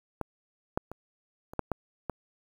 clicks, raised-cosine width 1 ms, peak -17 / -13 / -25 / -28 / -13 / -14 / -17 dBFS, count 7, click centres 0.213 / 0.775 / 0.916 / 1.535 / 1.593 / 1.717 / 2.097 s, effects 8-bit

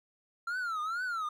triangle tone with vibrato, 1358 Hz, F6, 49 cents flat, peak -30 dBFS, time 0.47-1.29 s, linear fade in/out 5 ms, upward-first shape triangle, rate 2.2 Hz, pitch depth 210 cents each way, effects none

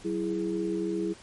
sine tone cluster, 189.2 / 332.7 / 415.9 Hz, F#3 / E4 / G#4, +39 / +16 / +2 cents, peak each -34 / -29 / -33 dBFS, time 0.04-1.14 s, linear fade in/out 20 ms, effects pink hiss -51 dBFS RMS until 1.22 s + MP3 48 kbps

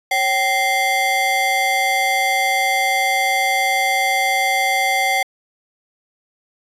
square ring-modulated tone, 659.3 Hz, E5, in tune, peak -13 dBFS, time 0.11-5.23 s, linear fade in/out 5 ms, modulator 1430 Hz, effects resampled to 32000 Hz

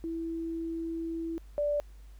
sine tone pair in turn, 329.6 / 585.1 Hz, E4 / D5, 0 / -7 cents, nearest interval minor seventh, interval 993 cents, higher second, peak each -32 / -26 dBFS, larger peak second, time 0.04-1.38 / 1.58-1.8 s, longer first, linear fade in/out 0 ms, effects added 50 Hz sine -47 dBFS peak until 2.19 s + pink hiss -65 dBFS RMS until 2.19 s

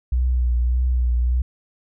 sine tone with vibrato, 61.4 Hz, B1, 9 cents flat, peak -16 dBFS, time 0.12-1.42 s, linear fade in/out 5 ms, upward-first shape triangle, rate 1.7 Hz, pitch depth 48 cents each way, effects none

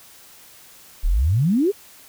sine exponential sweep, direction up, 32.7 to 433.4 Hz, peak -15 dBFS, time 1.03-1.72 s, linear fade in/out 20 ms, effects white hiss -47 dBFS RMS until 2.08 s

